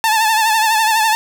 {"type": "tone with vibrato", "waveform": "sawtooth", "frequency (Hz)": 880, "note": "A5", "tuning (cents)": 0, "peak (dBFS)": -8, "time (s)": [0.04, 1.15], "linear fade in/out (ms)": 0, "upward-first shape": "triangle", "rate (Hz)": 12, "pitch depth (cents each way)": 70, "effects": []}